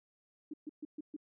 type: tone bursts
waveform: sine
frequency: 301.8 Hz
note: D4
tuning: 47 cents sharp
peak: -39 dBFS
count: 5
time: 0.51-1.165 s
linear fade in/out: 5 ms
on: 27 ms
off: 130 ms
effects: none